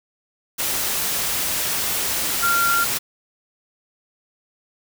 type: tone in noise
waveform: sine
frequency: 1385 Hz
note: F6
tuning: 15 cents flat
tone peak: -17 dBFS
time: 2.42-2.85 s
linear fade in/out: 20 ms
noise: white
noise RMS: -23 dBFS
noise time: 0.58-2.99 s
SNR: +3 dB
effects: none